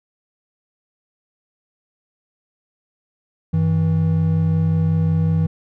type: tone pair together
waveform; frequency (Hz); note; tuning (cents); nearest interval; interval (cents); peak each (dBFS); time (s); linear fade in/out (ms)
triangle; 96 / 161.45; G2 / E3; -36 / -36; major sixth; 900; -18 / -14; 3.53-5.47; 10
effects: none

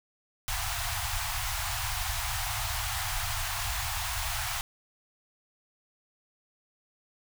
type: band-stop noise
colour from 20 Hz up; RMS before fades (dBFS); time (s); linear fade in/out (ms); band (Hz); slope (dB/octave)
pink; -32; 0.48-4.61; 0; 120 to 680; 96
effects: none

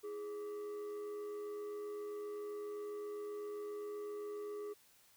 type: tone with frequency modulation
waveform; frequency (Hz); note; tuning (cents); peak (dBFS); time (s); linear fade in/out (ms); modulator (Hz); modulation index
sine; 415.3; G#4; 0; -39; 0.03-4.74; 20; 743; 0.35
effects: tanh soft clip ceiling -40 dBFS + white hiss -67 dBFS RMS until 5.16 s

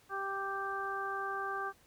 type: harmonic tone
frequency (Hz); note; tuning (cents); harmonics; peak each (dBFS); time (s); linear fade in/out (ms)
392; G4; 0; 1 / 2 / 3 / 4; -42 / -41 / -38 / -40; 0.09-1.73; 50
effects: pink hiss -65 dBFS RMS until 1.86 s

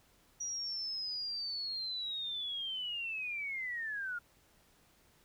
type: linear sweep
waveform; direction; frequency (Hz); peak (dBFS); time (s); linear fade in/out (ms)
sine; down; 5800 to 1396.9; -36; 0.4-4.19; 10
effects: pink hiss -67 dBFS RMS until 5.24 s

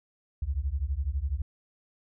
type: beating tone pair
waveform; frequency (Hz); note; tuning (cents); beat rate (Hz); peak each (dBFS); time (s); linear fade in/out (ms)
sine; 63.6 / 75.6; C2 / D#2; -48 / -49; 12; -30 / -30; 0.42-1.42; 5
effects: none

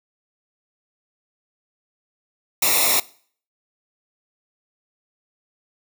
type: noise with comb filter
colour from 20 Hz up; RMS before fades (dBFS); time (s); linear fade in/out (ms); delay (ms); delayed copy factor
white; -18; 2.62-3; 5; 0.64; -0.85
effects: noise-tail reverb RT60 0.5 s tail -21 dB re dry

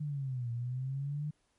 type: linear two-way sweep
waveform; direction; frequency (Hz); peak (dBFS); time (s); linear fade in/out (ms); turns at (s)
sine; down then up; 151.9 to 116.7 to 151.9; -33; 0-1.31; 10; 0.51
effects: pink hiss -75 dBFS RMS until 1.58 s + MP3 48 kbps

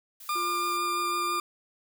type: noise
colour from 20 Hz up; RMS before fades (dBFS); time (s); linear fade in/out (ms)
blue; -46; 0.2-0.77; 5
type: tone with vibrato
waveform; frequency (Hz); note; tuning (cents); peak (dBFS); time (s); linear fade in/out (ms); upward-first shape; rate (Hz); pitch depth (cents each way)
40% pulse; 1200; D6; +37; -26; 0.29-1.4; 2; sine; 6; 9
type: harmonic tone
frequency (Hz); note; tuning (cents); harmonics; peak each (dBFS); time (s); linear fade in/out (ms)
349.8; F4; +3; 1 / 3 / 4; -36 / -46 / -48; 0.35-1.4; 10
effects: none

